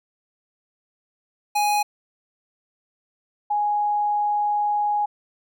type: tone pair in turn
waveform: square / sine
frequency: 830.6 / 830.6 Hz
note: G#5 / G#5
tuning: 0 / 0 cents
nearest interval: unison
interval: 0 cents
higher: neither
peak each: -19 dBFS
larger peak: neither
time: 1.55-1.83 / 3.5-5.06 s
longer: second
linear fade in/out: 10 ms
effects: none